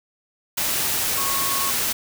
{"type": "tone in noise", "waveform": "sine", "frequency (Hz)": 1100, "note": "C#6", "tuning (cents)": -14, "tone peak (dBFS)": -27, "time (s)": [1.17, 1.71], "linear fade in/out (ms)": 10, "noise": "white", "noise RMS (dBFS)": -23, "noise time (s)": [0.57, 1.93], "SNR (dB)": -7, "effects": []}